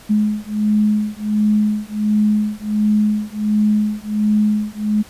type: beating tone pair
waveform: sine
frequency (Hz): 210.7 / 212.1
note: G#3 / G#3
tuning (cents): +25 / +37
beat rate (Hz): 1.4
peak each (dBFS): -17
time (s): 0.09-5.03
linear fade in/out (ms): 20
effects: pink hiss -43 dBFS RMS until 5.09 s + resampled to 32000 Hz